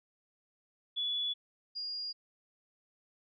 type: tone pair in turn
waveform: sine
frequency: 3421 / 4838 Hz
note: A7 / D#8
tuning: -49 / -49 cents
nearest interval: tritone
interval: 600 cents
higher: second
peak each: -31 / -36 dBFS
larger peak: first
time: 0.96-1.34 / 1.75-2.13 s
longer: neither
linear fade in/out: 20 ms
effects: none